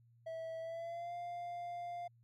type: tone with pitch glide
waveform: triangle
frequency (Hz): 652 to 698.8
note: E5 to F5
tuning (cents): -19 to +1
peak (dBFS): -39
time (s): 0.26-2.08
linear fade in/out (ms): 10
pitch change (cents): +120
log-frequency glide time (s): 0.6-1.14
effects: added 117 Hz sine -64 dBFS peak until 2.23 s